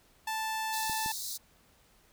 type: tone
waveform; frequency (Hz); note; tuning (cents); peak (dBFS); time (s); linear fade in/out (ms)
sawtooth; 880; A5; 0; -28; 0.27-1.12; 5
type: high-pass noise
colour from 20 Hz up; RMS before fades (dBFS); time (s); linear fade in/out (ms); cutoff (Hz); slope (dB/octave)
pink; -38; 0.72-1.38; 20; 3800; 96
type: clicks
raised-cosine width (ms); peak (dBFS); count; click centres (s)
3; -30; 2; 0.897 / 1.061
effects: pink hiss -64 dBFS RMS until 2.12 s